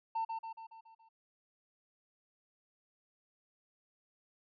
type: tone with echo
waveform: triangle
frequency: 901 Hz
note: A5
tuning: 41 cents sharp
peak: -29 dBFS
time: 0.15-0.25 s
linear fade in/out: 10 ms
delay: 140 ms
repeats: 6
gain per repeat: -5 dB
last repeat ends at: 1.09 s
effects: tanh soft clip ceiling -28 dBFS + resampled to 11025 Hz